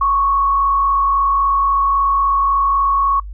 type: tone with frequency modulation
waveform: sine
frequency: 1108.7 Hz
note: C#6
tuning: in tune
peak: -12 dBFS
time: 0.01-3.2 s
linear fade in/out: 5 ms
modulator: 43.7 Hz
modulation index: 0.49
effects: noise-tail reverb RT60 0.1 s tail -26 dB re dry + added 50 Hz sine -27 dBFS peak until 3.33 s